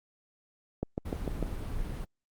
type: click train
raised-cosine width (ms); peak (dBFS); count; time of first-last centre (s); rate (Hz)
2; -17; 5; 0.83-1.427; 6.7
type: noise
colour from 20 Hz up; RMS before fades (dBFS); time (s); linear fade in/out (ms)
brown; -35; 1.05-2.05; 10
effects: Opus 32 kbps